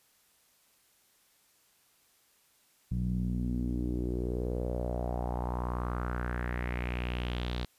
sawtooth tone with low-pass filter sweep, 60.7 Hz, B1, 29 cents flat, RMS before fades -33 dBFS, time 2.91-7.65 s, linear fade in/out 5 ms, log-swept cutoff 160 to 4000 Hz, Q 3.9, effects white hiss -67 dBFS RMS until 7.78 s + resampled to 32000 Hz

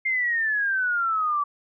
sine exponential sweep, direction down, 2121 to 1145 Hz, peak -21 dBFS, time 0.05-1.44 s, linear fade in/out 10 ms, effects none

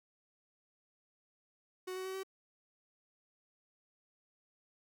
45% pulse tone with pitch steps, 370 / 374.3 / 378.6 / 383 Hz, F#4 / F#4 / F#4 / G4, 0 / +20 / +40 / -40 cents, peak -39 dBFS, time 1.87-2.234 s, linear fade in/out 10 ms, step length 91 ms, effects none

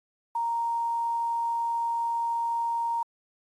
sine tone with quantisation, 931 Hz, A#5, 2 cents flat, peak -25 dBFS, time 0.35-3.03 s, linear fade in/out 5 ms, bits 9, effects AAC 32 kbps

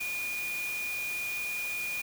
sine tone in noise, 2441 Hz, D#7, 34 cents flat, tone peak -32 dBFS, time 0-2.02 s, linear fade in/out 10 ms, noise white, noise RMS -41 dBFS, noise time 0-2.02 s, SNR +6 dB, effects none

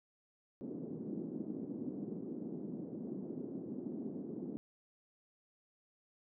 white band-pass noise, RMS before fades -43 dBFS, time 0.61-4.57 s, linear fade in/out 0 ms, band 190 to 320 Hz, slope 24 dB/octave, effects none

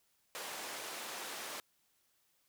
pink band-pass noise, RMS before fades -44 dBFS, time 0.35-1.6 s, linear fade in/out 0 ms, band 500 to 14000 Hz, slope 12 dB/octave, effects white hiss -75 dBFS RMS until 2.48 s

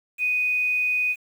sine tone with quantisation, 2489 Hz, D#7, in tune, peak -20 dBFS, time 0.18-1.16 s, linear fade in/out 50 ms, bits 8, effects none

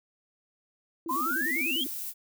sine tone with vibrato, 293.7 Hz, D4, in tune, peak -34 dBFS, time 1.06-1.87 s, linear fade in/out 2 ms, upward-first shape square, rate 10 Hz, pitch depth 210 cents each way
violet noise, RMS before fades -36 dBFS, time 1.08-2.14 s, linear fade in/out 50 ms
sine exponential sweep, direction up, 992 to 3322 Hz, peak -27 dBFS, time 1.09-1.84 s, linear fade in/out 5 ms
effects none

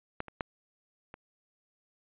clicks, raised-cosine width 0.5 ms, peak -18 / -29 / -16 / -29 dBFS, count 4, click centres 0.204 / 0.283 / 0.408 / 1.141 s, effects resampled to 8000 Hz

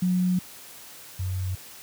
sine tone pair in turn, 181.7 / 92.92 Hz, F#3 / F#2, -31 / +8 cents, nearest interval octave, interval 1161 cents, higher first, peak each -20 / -25 dBFS, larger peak first, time 0.02-0.39 / 1.19-1.55 s, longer first, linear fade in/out 5 ms, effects white hiss -45 dBFS RMS until 1.82 s + high-pass 60 Hz 12 dB/octave

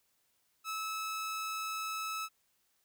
sawtooth tone, 1300 Hz, E6, 24 cents flat, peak -32 dBFS, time 0.64-2.29 s, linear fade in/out 50 ms, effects white hiss -75 dBFS RMS until 2.84 s

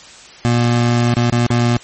25% pulse tone with dropouts, 119.6 Hz, A#2, 45 cents sharp, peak -8 dBFS, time 0.45-1.77 s, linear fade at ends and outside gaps 0 ms, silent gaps 1.14-1.168 / 1.3-1.324 / 1.465-1.504 s, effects white hiss -39 dBFS RMS until 1.83 s + MP3 32 kbps

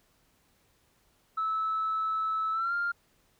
sine tone with pitch glide, 1305 to 1398.7 Hz, E6 to F6, -18 to +2 cents, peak -26 dBFS, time 1.37-2.92 s, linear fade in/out 10 ms, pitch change +120 cents, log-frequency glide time 2.52-2.74 s, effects tanh soft clip ceiling -23 dBFS + pink hiss -68 dBFS RMS until 3.39 s

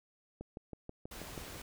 click train, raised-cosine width 2 ms, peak -30 dBFS, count 7, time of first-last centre 0.41-1.378 s, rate 6.2 Hz
pink noise, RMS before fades -47 dBFS, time 1.11-1.62 s, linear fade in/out 5 ms
effects none

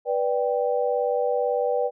sine chord, G major, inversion first, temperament just, 490 / 588 / 784 Hz, B4 / D5 / G5, -14 / +2 / 0 cents, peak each -23 / -26 / -28 dBFS, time 0.05-1.91 s, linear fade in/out 50 ms, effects none

